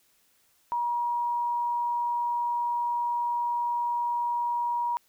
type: tone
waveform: sine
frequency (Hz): 955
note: A#5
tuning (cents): +42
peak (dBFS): -25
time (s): 0.72-4.97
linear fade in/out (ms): 0
effects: white hiss -66 dBFS RMS until 5.08 s